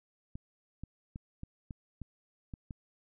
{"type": "clicks", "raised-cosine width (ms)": 5, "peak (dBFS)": -29, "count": 8, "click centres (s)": [0.355, 0.836, 1.159, 1.434, 1.708, 2.017, 2.538, 2.708], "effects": []}